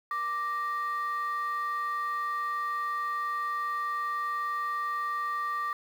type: tone pair together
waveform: sine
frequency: 1174.7 / 1864.7 Hz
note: D6 / A#6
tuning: 0 / 0 cents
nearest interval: minor sixth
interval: 800 cents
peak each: -28 / -35 dBFS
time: 0.11-5.73 s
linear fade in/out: 2 ms
effects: tanh soft clip ceiling -25 dBFS + 9-bit